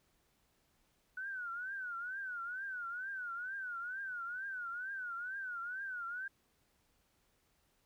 sine tone with vibrato, 1480 Hz, F#6, in tune, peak -39 dBFS, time 1.17-6.28 s, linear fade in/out 5 ms, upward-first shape triangle, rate 2.2 Hz, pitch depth 160 cents each way, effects pink hiss -75 dBFS RMS until 7.85 s

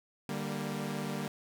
sawtooth chord, G minor, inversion second, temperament equal with one note detuned, 148.62 / 196 / 233.1 Hz, D3 / G3 / Bb3, +21 / 0 / 0 cents, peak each -35 / -34 / -35 dBFS, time 0.29-1.28 s, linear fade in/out 2 ms, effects none

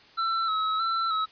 square tone with vibrato, 1314 Hz, E6, 6 cents flat, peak -25 dBFS, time 0.17-1.26 s, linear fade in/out 20 ms, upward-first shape square, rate 1.6 Hz, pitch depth 34 cents each way, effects white hiss -54 dBFS RMS until 1.31 s + resampled to 11025 Hz

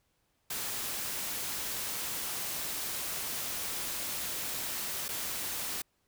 white noise with dropouts, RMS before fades -36 dBFS, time 0.5-5.82 s, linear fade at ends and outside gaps 5 ms, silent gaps 5.083-5.088 s, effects pink hiss -75 dBFS RMS until 6.07 s

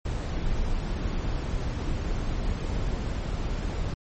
brown noise, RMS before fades -28 dBFS, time 0.05-3.94 s, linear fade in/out 5 ms, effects MP3 32 kbps

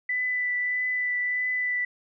sine tone with vibrato, 1989 Hz, B6, 12 cents sharp, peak -24 dBFS, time 0.09-1.85 s, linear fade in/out 5 ms, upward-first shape triangle, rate 1.6 Hz, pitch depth 14 cents each way, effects none

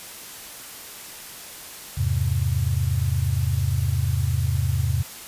sine chord, E augmented, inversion none, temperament equal with one note detuned, 82.41 / 102.22 / 130.81 Hz, E2 / G#2 / B#2, 0 / -27 / 0 cents, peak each -24 dBFS, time 1.97-5.03 s, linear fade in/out 10 ms, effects white hiss -39 dBFS RMS until 5.27 s + resampled to 32000 Hz

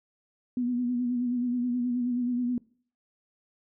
sine tone with vibrato, 245.1 Hz, B3, 13 cents flat, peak -25 dBFS, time 0.57-2.58 s, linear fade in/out 2 ms, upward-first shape sine, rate 9.4 Hz, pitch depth 41 cents each way, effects noise-tail reverb RT60 0.5 s tail -23 dB re dry

